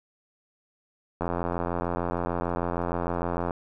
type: click train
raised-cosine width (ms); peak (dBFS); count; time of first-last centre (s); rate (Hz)
1; -14; 200; 1.21-3.508; 86.6
effects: none